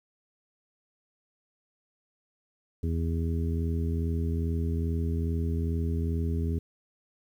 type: harmonic tone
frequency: 82.41 Hz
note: E2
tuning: in tune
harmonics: 1 / 2 / 3 / 4 / 5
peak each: -27 / -34 / -35 / -42 / -39 dBFS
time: 2.83-6.59 s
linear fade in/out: 5 ms
effects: 10-bit